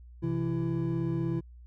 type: tone cluster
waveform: triangle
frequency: 130.1 / 166.4 / 334.3 Hz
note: C3 / E3 / E4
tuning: -9 / +17 / +24 cents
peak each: -30 dBFS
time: 0.22-1.41 s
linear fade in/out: 20 ms
effects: added 60 Hz sine -47 dBFS peak until 1.66 s